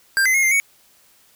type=tone with pitch steps; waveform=square; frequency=1587 / 2048 / 2156 / 2098 / 2231 Hz; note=G6 / C7 / C#7 / C7 / C#7; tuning=+21 / -38 / -49 / +4 / +11 cents; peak=-15 dBFS; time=0.17-0.6 s; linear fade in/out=0 ms; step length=86 ms; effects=white hiss -55 dBFS RMS until 1.35 s